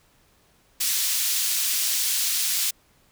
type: high-pass noise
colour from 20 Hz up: pink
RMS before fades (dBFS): -24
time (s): 0.8-2.71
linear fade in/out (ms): 10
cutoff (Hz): 4100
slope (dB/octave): 12
effects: pink hiss -61 dBFS RMS until 3.11 s